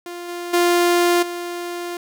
sawtooth tone with level steps, 349.2 Hz, F4, in tune, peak -26 / -23 / -10 / -22 dBFS, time 0.06-1.97 s, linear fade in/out 2 ms, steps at 0.28 / 0.53 / 1.22 s, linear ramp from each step 10 ms, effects none

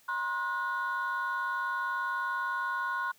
sine tone cluster, 961 / 1061 / 1455 Hz, B5 / C6 / F#6, -48 / +24 / -29 cents, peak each -37 / -32 / -31 dBFS, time 0.08-3.12 s, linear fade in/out 10 ms, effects tanh soft clip ceiling -25 dBFS + white hiss -63 dBFS RMS until 3.18 s

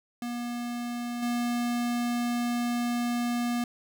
square tone with level steps, 240 Hz, B3, 49 cents flat, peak -32 / -27 dBFS, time 0.22-3.64 s, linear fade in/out 2 ms, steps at 1.22 s, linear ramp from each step 10 ms, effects none

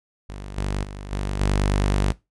sawtooth tone with level steps, 49.34 Hz, G1, 12 cents sharp, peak -29 / -19 / -29 / -20 / -14 dBFS, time 0.29-2.12 s, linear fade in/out 0 ms, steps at 0.57 / 0.83 / 1.11 / 1.4 s, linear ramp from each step 10 ms, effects noise-tail reverb RT60 0.2 s tail -19 dB re dry + resampled to 24000 Hz

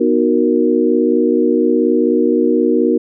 sine chord, B major seventh, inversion none, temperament equal, 246.9 / 311.1 / 370 / 466.2 Hz, B3 / D#4 / F#4 / A#4, 0 / 0 / 0 / 0 cents, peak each -16 dBFS, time 0-2.98 s, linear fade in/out 10 ms, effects none

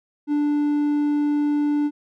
triangle tone, 293.7 Hz, D4, in tune, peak -16 dBFS, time 0.27-1.91 s, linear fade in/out 50 ms, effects none

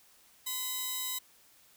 5% pulse tone pair together, 1016 / 3851 Hz, B5 / B7, +49 / -44 cents, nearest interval octave + major seventh, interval 2307 cents, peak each -27 dBFS, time 0.46-1.19 s, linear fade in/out 10 ms, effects white hiss -62 dBFS RMS until 1.76 s

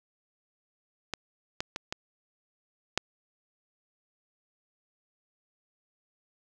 clicks, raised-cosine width 0.2 ms, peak -14 / -13 / -16 / -15 / -7 dBFS, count 5, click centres 1.137 / 1.605 / 1.761 / 1.925 / 2.976 s, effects none

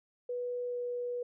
sine tone with pitch glide, 490.3 to 487.5 Hz, B4 to B4, -13 to -23 cents, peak -33 dBFS, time 0.29-1.23 s, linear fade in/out 5 ms, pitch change -10 cents, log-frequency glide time 0.67-0.77 s, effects none

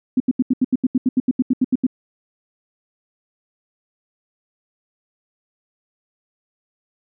sine tone bursts, 254.6 Hz, C4, 47 cents flat, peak -12 dBFS, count 16, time 0.17-1.867 s, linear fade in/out 5 ms, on 32 ms, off 79 ms, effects none

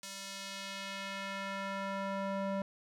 square tone with band-pass filter sweep, 195.8 Hz, G3, 2 cents flat, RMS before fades -39 dBFS, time 0.03-2.62 s, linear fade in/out 2 ms, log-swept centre 6600 to 590 Hz, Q 0.88, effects none

